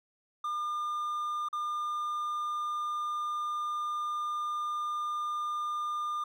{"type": "tone with dropouts", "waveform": "triangle", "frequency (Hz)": 1205, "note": "D6", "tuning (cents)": 44, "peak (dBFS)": -29, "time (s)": [0.44, 6.24], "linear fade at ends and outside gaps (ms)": 5, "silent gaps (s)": [1.487, 1.528], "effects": []}